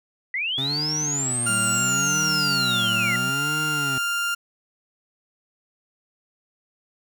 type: linear two-way sweep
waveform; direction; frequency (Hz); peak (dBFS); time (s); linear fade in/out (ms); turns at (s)
sine; up then down; 1932 to 8870 to 1932; -23; 0.34-3.16; 2; 1.47
type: tone with vibrato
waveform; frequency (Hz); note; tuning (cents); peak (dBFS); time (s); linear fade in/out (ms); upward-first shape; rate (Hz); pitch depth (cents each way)
25% pulse; 131.9; C3; +14; -25; 0.58-3.98; 2; sine; 0.74; 260
type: tone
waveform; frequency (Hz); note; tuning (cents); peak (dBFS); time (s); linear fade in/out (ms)
30% pulse; 1396.9; F6; 0; -20; 1.46-4.35; 10
type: tone with pitch glide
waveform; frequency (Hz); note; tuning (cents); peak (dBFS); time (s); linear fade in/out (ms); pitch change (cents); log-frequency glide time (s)
triangle; 190.3 to 186.6; F#3 to F#3; +49 to +15; -29; 1.49-3.3; 5; -34; 2.38-2.96
effects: none